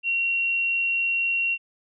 sine tone, 2742 Hz, F7, 32 cents flat, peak -21 dBFS, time 0.03-1.58 s, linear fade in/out 50 ms, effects none

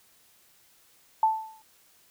sine tone with exponential decay, 880 Hz, A5, in tune, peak -16 dBFS, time 1.23-1.62 s, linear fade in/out 2 ms, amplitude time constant 84 ms, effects white hiss -61 dBFS RMS until 2.1 s

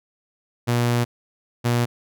sawtooth tone pair in turn, 120 / 120 Hz, B2 / B2, -49 / -49 cents, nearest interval unison, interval 0 cents, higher neither, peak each -14 dBFS, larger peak neither, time 0.67-1.05 / 1.64-1.86 s, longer first, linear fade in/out 20 ms, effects none

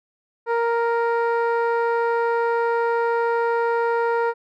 15% pulse tone with low-pass filter, 466.4 Hz, A#4, 1 cent sharp, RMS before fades -21 dBFS, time 0.46-4.34 s, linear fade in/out 50 ms, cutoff 1100 Hz, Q 0.67, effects none

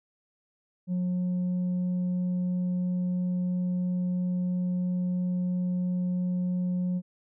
sine tone with tanh clipping, 180.3 Hz, F#3, 45 cents flat, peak -26 dBFS, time 0.87-7.02 s, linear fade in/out 50 ms, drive 2 dB, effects none

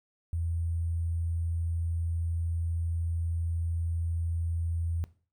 sine tone with sample-and-hold, 83.6 Hz, E2, 25 cents sharp, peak -28 dBFS, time 0.33-5.04 s, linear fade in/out 0 ms, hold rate 8820 Hz, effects noise-tail reverb RT60 0.4 s tail -18 dB re dry

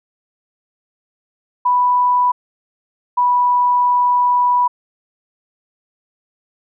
sine tone pair in turn, 987.8 / 982.2 Hz, B5 / B5, 0 / -10 cents, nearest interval unison, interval 10 cents, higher first, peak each -11 dBFS, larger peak neither, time 1.65-2.32 / 3.17-4.68 s, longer second, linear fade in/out 10 ms, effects none

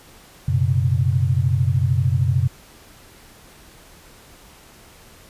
sine tone cluster, 93 / 122.2 / 135.4 Hz, F#2 / B2 / C#3, +9 / -18 / -40 cents, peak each -20 dBFS, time 0.48-2.48 s, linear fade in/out 5 ms, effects pink hiss -47 dBFS RMS until 5.29 s + resampled to 32000 Hz

